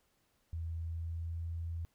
sine tone with pitch glide, 82.41 to 83.46 Hz, E2 to E2, 0 to +22 cents, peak -36 dBFS, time 0.53-1.85 s, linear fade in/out 0 ms, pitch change +22 cents, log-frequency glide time 0.72-1.43 s, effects pink hiss -75 dBFS RMS until 1.94 s

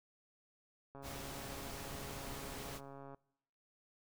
click train, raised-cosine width 1 ms, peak -38 dBFS, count 304, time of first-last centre 0.95-3.146 s, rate 138 Hz
pink noise, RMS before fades -47 dBFS, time 1.02-2.81 s, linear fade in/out 50 ms
effects noise-tail reverb RT60 0.8 s tail -24 dB re dry

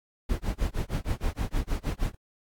brown noise with tremolo, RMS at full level -26 dBFS, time 0.29-2.15 s, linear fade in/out 5 ms, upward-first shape sine, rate 6.4 Hz, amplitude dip 100%, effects AAC 64 kbps

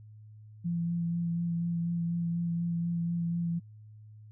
sine tone with vibrato, 170 Hz, F3, 46 cents flat, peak -28 dBFS, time 0.64-3.6 s, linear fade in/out 20 ms, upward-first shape sine, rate 4.1 Hz, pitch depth 15 cents each way, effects added 107 Hz sine -48 dBFS peak until 4.31 s

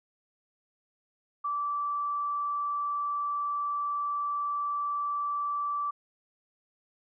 sine tone, 1162 Hz, D6, 19 cents flat, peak -28 dBFS, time 1.44-5.91 s, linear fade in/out 10 ms, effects none

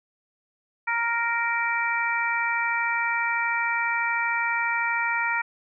harmonic tone, 466.2 Hz, A#4, in tune, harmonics 2 / 3 / 4 / 5, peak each -28 / -28 / -28 / -28 dBFS, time 0.87-5.42 s, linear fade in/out 10 ms, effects none

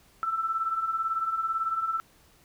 sine beating tone pair, 1312 / 1330 Hz, E6 / E6, -9 / +15 cents, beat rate 18 Hz, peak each -33 / -27 dBFS, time 0.23-2 s, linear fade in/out 0 ms, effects pink hiss -60 dBFS RMS until 2.44 s

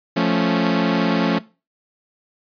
sawtooth chord, F augmented, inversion none, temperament equal, 174.61 / 220 / 277.2 Hz, F3 / A3 / C#4, 0 / 0 / 0 cents, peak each -17 dBFS, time 0.16-1.39 s, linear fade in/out 10 ms, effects noise-tail reverb RT60 0.3 s tail -19 dB re dry + resampled to 11025 Hz

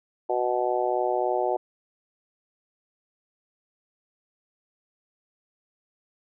harmonic tone, 123.47 Hz, B2, in tune, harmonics 3 / 4 / 5 / 6 / 7, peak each -28 / -30 / -28 / -28 / -31 dBFS, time 0.29-1.57 s, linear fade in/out 10 ms, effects none

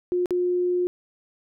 sine tone with dropouts, 357.5 Hz, F4, 41 cents sharp, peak -20 dBFS, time 0.12-0.87 s, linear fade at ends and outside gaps 0 ms, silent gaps 0.258-0.307 s, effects none

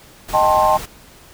pink noise, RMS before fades -30 dBFS, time 0.28-0.86 s, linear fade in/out 10 ms
sine chord, A half-diminished seventh, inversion second, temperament equal with one note detuned, 622.3 / 784 / 880 / 1059.3 Hz, Eb5 / G5 / A5 / C6, 0 / 0 / 0 / +21 cents, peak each -17 dBFS, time 0.33-0.78 s, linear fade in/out 20 ms
effects pink hiss -45 dBFS RMS until 1.33 s

